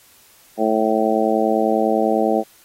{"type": "harmonic tone", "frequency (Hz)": 110, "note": "A2", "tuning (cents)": 0, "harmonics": [2, 3, 4, 5, 6, 7], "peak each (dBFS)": [-22, -22, -22, -22, -22, -22], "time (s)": [0.57, 2.44], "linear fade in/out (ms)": 50, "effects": ["white hiss -51 dBFS RMS until 2.64 s", "AAC 48 kbps"]}